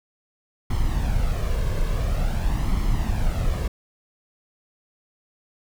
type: noise with flanger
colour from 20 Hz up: brown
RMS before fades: -22 dBFS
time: 0.7-3.68 s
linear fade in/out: 5 ms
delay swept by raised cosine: 0.94 to 1.89 ms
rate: 0.48 Hz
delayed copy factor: +0.55
effects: none